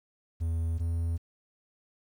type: tone pair in turn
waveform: triangle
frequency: 82.41 / 83.61 Hz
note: E2 / E2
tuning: 0 / +25 cents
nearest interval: unison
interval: 25 cents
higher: second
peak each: -25 dBFS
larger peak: neither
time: 0.4-0.79 / 0.79-1.18 s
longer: neither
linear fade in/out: 20 ms
effects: 10-bit